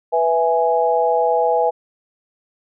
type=chord; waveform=sine; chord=E major; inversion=second; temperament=equal; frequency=493.9 / 659.3 / 830.6 Hz; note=B4 / E5 / G#5; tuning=0 / 0 / 0 cents; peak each=-18 / -19 / -18 dBFS; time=0.12-1.71 s; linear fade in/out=20 ms; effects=none